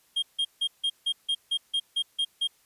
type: tone bursts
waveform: triangle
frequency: 3225 Hz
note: G7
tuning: 48 cents sharp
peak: -22 dBFS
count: 11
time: 0.16-2.475 s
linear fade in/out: 10 ms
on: 65 ms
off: 160 ms
effects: white hiss -64 dBFS RMS until 2.65 s + resampled to 32000 Hz